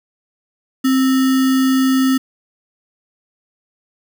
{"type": "tone with sample-and-hold", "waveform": "sine", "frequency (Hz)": 263.1, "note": "C4", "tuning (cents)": 10, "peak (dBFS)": -11, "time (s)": [0.84, 2.18], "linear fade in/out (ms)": 10, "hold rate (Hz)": 1575, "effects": []}